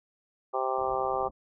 harmonic tone, 130.81 Hz, C3, in tune, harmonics 3 / 4 / 5 / 6 / 7 / 8 / 9, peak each -34 / -33 / -36 / -31 / -38 / -38 / -34 dBFS, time 0.53-1.29 s, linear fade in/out 20 ms
pink low-pass noise, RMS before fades -48 dBFS, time 0.77-1.31 s, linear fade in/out 10 ms, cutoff 1100 Hz, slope 96 dB/octave
effects none

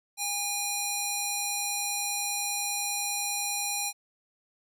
square tone with band-pass filter, 815 Hz, G#5, 33 cents flat, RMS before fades -31 dBFS, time 0.17-3.93 s, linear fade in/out 50 ms, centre 8800 Hz, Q 0.85, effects none

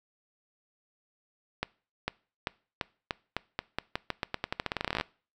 accelerating click train, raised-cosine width 0.3 ms, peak -13 dBFS, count 28, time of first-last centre 1.63-5.011 s, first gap 450 ms, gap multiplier 0.87, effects noise-tail reverb RT60 0.4 s tail -23 dB re dry

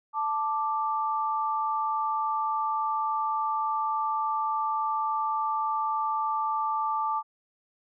sine tone pair together, 880 / 1176.5 Hz, A5 / D6, 0 / +3 cents, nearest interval perfect fourth, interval 503 cents, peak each -28 dBFS, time 0.13-7.23 s, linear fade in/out 50 ms, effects none

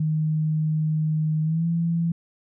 sine tone with pitch glide, 155.56 to 167.69 Hz, D#3 to E3, 0 to +30 cents, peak -20 dBFS, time 0-2.12 s, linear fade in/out 5 ms, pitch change +130 cents, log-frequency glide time 1.43-1.66 s, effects none

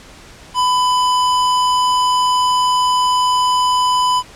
square tone, 1000 Hz, B5, 21 cents sharp, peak -13 dBFS, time 0.54-4.23 s, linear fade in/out 50 ms, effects pink hiss -40 dBFS RMS until 4.35 s + low-pass 8000 Hz 12 dB/octave

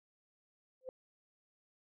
sine tone with exponential growth, 516 Hz, C5, 24 cents flat, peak -36 dBFS, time 0.81-0.89 s, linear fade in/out 1 ms, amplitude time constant 16 ms, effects none

